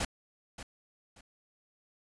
pink noise with echo, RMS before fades -32 dBFS, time 0-0.05 s, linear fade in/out 5 ms, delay 580 ms, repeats 2, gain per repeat -12 dB, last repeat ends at 1.21 s, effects resampled to 22050 Hz

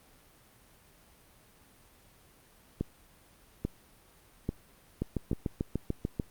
two click trains, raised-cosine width 3 ms, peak -17 / -17 dBFS, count 4 / 9, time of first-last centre 2.81-5.331 / 5.02-6.198 s, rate 1.19 / 6.79 Hz, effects pink hiss -60 dBFS RMS until 6.3 s + Opus 32 kbps

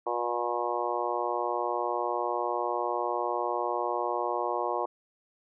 harmonic tone, 120 Hz, B2, 49 cents flat, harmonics 3 / 4 / 5 / 6 / 7 / 8 / 9, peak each -35 / -35 / -35 / -35 / -35 / -35 / -35 dBFS, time 0.06-4.86 s, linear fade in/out 10 ms, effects none

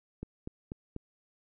click train, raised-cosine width 3 ms, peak -25 dBFS, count 4, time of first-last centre 0.23-0.963 s, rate 4.09 Hz, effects none

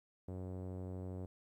sawtooth tone with low-pass filter, 92.5 Hz, F#2, in tune, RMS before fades -44 dBFS, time 0.28-1.26 s, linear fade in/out 5 ms, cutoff 540 Hz, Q 1.3, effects 13-bit

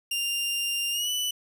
sawtooth tone with pitch glide, 2794 to 2977 Hz, F7 to F#7, 0 to +10 cents, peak -23 dBFS, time 0.11-1.31 s, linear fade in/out 5 ms, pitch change +110 cents, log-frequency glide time 0.91-1.1 s, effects none

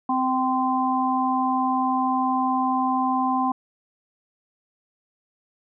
harmonic tone, 258.9 Hz, C4, 18 cents flat, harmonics 1 / 3 / 4, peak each -24 / -24 / -24 dBFS, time 0.09-3.52 s, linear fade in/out 5 ms, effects none

